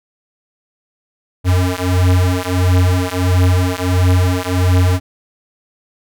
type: beating tone pair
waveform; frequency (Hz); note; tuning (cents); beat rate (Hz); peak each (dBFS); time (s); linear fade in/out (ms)
square; 90.2 / 91.7; F#2 / F#2; -44 / -15; 1.5; -15; 1.44-5; 50
effects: none